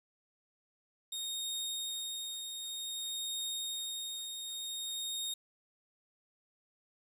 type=tone with tremolo; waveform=sawtooth; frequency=3711 Hz; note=A#7; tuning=9 cents flat; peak=-32 dBFS; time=1.12-5.34 s; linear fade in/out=5 ms; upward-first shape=triangle; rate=0.54 Hz; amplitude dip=45%; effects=resampled to 32000 Hz + 10-bit